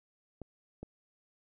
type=clicks; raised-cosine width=2 ms; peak=-29 dBFS; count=2; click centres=0.417 / 0.83 s; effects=none